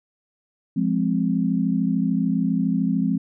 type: chord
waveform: sine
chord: F minor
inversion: none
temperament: equal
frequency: 174.61 / 207.7 / 261.6 Hz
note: F3 / Ab3 / C4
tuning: 0 / 0 / 0 cents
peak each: -23 dBFS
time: 0.76-3.18 s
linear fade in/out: 10 ms
effects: none